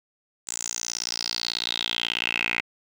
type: tone with band-pass filter sweep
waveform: 10% pulse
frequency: 58.27 Hz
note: A#1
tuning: in tune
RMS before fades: -29 dBFS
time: 0.47-2.61 s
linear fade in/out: 10 ms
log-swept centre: 7600 to 2300 Hz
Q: 6.2
effects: none